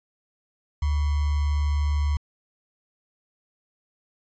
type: tone with sample-and-hold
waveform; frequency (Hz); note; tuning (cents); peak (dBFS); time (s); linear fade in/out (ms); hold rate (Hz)
sine; 73.42; D2; 0; -20; 0.82-2.17; 5; 1050
effects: resampled to 16000 Hz